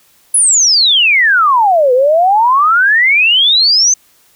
sine exponential two-way sweep, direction down then up, 10680 to 487.3 to 6340 Hz, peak -6 dBFS, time 0.34-3.94 s, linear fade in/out 5 ms, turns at 1.93 s, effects white hiss -50 dBFS RMS until 4.35 s

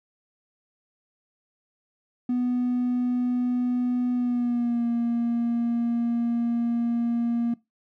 triangle tone with pitch glide, 246.9 to 235.2 Hz, B3 to A#3, 0 to +16 cents, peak -19 dBFS, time 2.29-7.54 s, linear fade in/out 5 ms, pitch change -84 cents, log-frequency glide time 4.13-4.86 s, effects noise-tail reverb RT60 0.2 s tail -22 dB re dry + tanh soft clip ceiling -17 dBFS

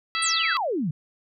harmonic tone, 659.3 Hz, E5, in tune, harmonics 2 / 3 / 4 / 5 / 6 / 7, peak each -28 / -30 / -31 / -32 / -33 / -33 dBFS, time 0.15-0.57 s, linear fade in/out 0 ms
sine exponential sweep, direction down, 9420 to 138.59 Hz, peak -23 dBFS, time 0.22-0.91 s, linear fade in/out 5 ms
effects none

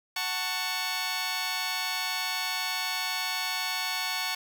10% pulse chord, F# minor, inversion none, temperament just, 740 / 888 / 1110 Hz, F#5 / A5 / C#6, 0 / +16 / +2 cents, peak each -26 dBFS, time 0.16-4.35 s, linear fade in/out 5 ms, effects none

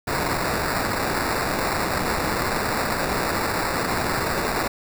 white noise with sample-and-hold, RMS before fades -24 dBFS, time 0.07-4.68 s, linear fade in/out 10 ms, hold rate 3150 Hz, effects none

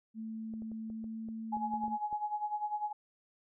sine tone with pitch glide, 221.6 to 223.1 Hz, A3 to A3, +13 to +24 cents, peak -38 dBFS, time 0.14-1.98 s, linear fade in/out 50 ms, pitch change +11 cents, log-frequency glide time 0.88-1.21 s
clicks, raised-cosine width 2 ms, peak -39 dBFS, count 11, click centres 0.538 / 0.621 / 0.717 / 0.901 / 1.042 / 1.287 / 1.569 / 1.738 / 1.838 / 1.881 / 2.128 s
sine tone with tremolo, 840 Hz, G#5, 19 cents sharp, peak -30 dBFS, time 1.52-2.93 s, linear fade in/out 10 ms, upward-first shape sine, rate 10 Hz, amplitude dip 75%
effects none

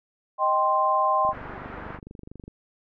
sine chord, C minor, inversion first, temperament equal, 622.3 / 784 / 1046.5 Hz, Eb5 / G5 / C6, 0 / 0 / 0 cents, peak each -26 / -25 / -21 dBFS, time 0.38-1.34 s, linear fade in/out 50 ms
click train, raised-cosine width 3 ms, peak -28 dBFS, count 31, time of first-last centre 1.25-2.48 s, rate 24.4 Hz
white low-pass noise, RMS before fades -39 dBFS, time 1.3-2 s, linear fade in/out 50 ms, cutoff 1600 Hz, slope 24 dB/octave
effects none

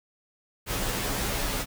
pink noise with comb filter, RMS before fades -29 dBFS, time 0.66-1.66 s, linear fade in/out 50 ms, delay 13 ms, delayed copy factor -0.8, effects none

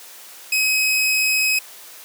sawtooth tone, 2541 Hz, D#7, 36 cents sharp, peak -13 dBFS, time 0.52-1.59 s, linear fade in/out 5 ms, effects white hiss -41 dBFS RMS until 2.04 s + high-pass 400 Hz 12 dB/octave

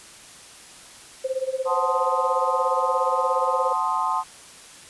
sine tone with tremolo, 523.3 Hz, C5, in tune, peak -20 dBFS, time 1.24-3.73 s, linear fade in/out 10 ms, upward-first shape sine, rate 17 Hz, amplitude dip 90%
sine chord, F# diminished seventh, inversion none, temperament equal, 740 / 880 / 1046.5 / 1244.5 Hz, F#5 / A5 / C6 / Eb6, 0 / 0 / 0 / 0 cents, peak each -30 / -26 / -24 / -28 dBFS, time 1.65-4.24 s, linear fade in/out 50 ms
effects white hiss -45 dBFS RMS until 4.89 s + resampled to 24000 Hz

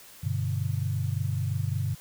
sine chord, G major, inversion none, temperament equal, 98 / 123.47 / 146.83 Hz, G2 / B2 / D3, 0 / 0 / 0 cents, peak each -29 / -30 / -32 dBFS, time 0.23-1.95 s, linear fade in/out 10 ms, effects white hiss -50 dBFS RMS until 2 s

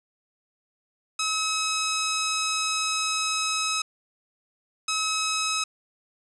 10% pulse tone pair in turn, 1282 / 1282 Hz, E6 / E6, -49 / -49 cents, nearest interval unison, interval 0 cents, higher neither, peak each -16 dBFS, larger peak neither, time 1.19-3.82 / 4.88-5.64 s, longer first, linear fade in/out 5 ms, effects resampled to 24000 Hz + 9-bit

